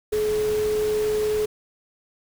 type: tone in noise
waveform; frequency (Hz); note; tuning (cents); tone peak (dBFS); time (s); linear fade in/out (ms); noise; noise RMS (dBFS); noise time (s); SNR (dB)
sine; 426.2; G#4; +45; -20; 0.12-1.46; 10; pink; -35; 0.12-1.46; +12
effects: none